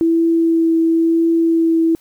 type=tone with vibrato; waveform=sine; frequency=329.6 Hz; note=E4; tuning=in tune; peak=-11 dBFS; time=0.01-1.95 s; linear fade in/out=0 ms; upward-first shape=triangle; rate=0.97 Hz; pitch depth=13 cents each way; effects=white hiss -54 dBFS RMS until 2 s